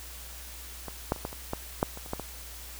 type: clicks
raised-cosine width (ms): 1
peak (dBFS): -23 / -11 / -29 / -18 / -27 / -16 / -9 / -27 / -30 / -16 / -21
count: 11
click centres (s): 0.883 / 1.121 / 1.162 / 1.251 / 1.329 / 1.534 / 1.829 / 1.974 / 2.061 / 2.134 / 2.197
effects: added 60 Hz sine -45 dBFS peak until 2.79 s + white hiss -45 dBFS RMS until 2.79 s

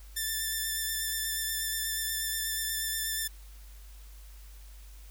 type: tone with vibrato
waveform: 5% pulse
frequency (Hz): 1770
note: A6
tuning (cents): +10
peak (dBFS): -20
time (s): 0.16-3.28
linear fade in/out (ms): 10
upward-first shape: triangle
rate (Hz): 8.3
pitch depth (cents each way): 23
effects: added 50 Hz sine -46 dBFS peak until 5.1 s + white hiss -58 dBFS RMS until 5.1 s

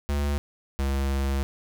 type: tone pair in turn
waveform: square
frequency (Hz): 71.8 / 68.36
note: D2 / C#2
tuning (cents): -39 / -24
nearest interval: minor second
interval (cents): 85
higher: first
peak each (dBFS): -24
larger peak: neither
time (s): 0.09-0.38 / 0.79-1.43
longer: second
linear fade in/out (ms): 0
effects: none

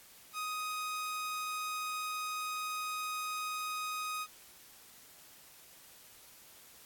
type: tone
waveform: sawtooth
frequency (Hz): 1251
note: D#6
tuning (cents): +9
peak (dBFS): -32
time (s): 0.33-4.27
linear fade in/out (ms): 50
effects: white hiss -57 dBFS RMS until 6.85 s + AAC 64 kbps

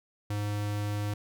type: tone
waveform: square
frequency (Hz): 103.6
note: G#2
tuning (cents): -4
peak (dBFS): -30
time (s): 0.3-1.14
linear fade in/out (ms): 5
effects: none

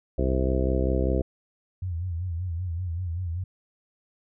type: harmonic tone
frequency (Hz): 65.1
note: C2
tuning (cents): -8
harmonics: 1 / 2 / 3 / 4 / 5 / 6 / 7 / 8 / 10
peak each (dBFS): -24 / -31 / -33 / -33 / -31 / -31 / -35 / -31 / -37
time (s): 0.18-1.22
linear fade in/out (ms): 5
type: tone with vibrato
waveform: sine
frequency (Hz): 87.31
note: F2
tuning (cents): 0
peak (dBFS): -27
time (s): 1.82-3.44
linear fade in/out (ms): 5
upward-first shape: sine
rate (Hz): 5.2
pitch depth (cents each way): 110
effects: none

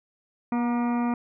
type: harmonic tone with a mistuned harmonic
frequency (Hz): 240.1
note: B3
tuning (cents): -49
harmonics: 1 / 2 / 3 / 4 / 5 / 6 / 8 / 9 / 10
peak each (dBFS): -23 / -39 / -34 / -34 / -38 / -44 / -46 / -49 / -46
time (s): 0.52-1.14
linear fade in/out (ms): 2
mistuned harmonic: 4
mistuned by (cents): -28
effects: none

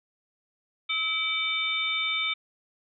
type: tone cluster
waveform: sine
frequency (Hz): 1288 / 2307 / 3025 / 3619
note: E6 / D7 / F#7 / A7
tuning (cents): -41 / -31 / +38 / +48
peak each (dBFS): -36 / -28 / -36 / -29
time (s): 0.89-2.34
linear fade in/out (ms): 10
effects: none

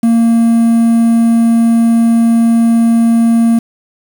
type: tone with quantisation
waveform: triangle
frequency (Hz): 230.3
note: A#3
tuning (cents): -21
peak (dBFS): -4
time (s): 0.03-3.59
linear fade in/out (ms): 5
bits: 5
effects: none

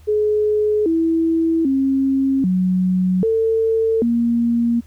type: tone with pitch steps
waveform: sine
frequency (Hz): 423.2 / 327.5 / 269.5 / 184.3 / 447.9 / 234.9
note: G#4 / E4 / C#4 / F#3 / A4 / A#3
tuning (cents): +33 / -11 / -49 / -7 / +31 / +13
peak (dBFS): -14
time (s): 0.07-4.81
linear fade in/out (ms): 20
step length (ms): 790
effects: added 78 Hz sine -42 dBFS peak until 4.86 s + pink hiss -55 dBFS RMS until 4.86 s

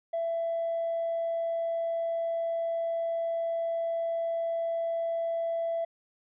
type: tone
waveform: triangle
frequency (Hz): 667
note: E5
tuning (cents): +20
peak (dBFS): -24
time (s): 0.13-5.85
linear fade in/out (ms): 10
effects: tanh soft clip ceiling -25 dBFS + resampled to 8000 Hz

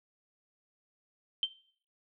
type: tone with exponential decay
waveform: sine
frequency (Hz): 3124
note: G7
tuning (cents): -7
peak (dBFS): -22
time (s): 1.43-1.52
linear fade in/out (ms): 1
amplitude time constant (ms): 18
effects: noise-tail reverb RT60 0.5 s tail -18 dB re dry

